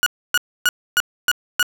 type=tone bursts; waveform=30% pulse; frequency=1455 Hz; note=F#6; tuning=29 cents flat; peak=-10 dBFS; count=6; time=0.03-1.628 s; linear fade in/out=0 ms; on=33 ms; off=280 ms; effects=none